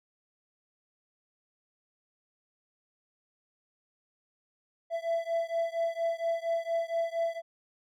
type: beating tone pair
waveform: triangle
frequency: 666 / 670.3 Hz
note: E5 / E5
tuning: +18 / +29 cents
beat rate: 4.3 Hz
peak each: -29 / -30 dBFS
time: 4.9-7.42 s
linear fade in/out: 50 ms
effects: none